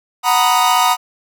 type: chord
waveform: 45% pulse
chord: B major seventh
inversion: second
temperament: equal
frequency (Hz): 740 / 932.3 / 987.8 / 1244.5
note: F#5 / A#5 / B5 / D#6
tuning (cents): 0 / 0 / 0 / 0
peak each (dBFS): -17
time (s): 0.23-0.97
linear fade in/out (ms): 50
effects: none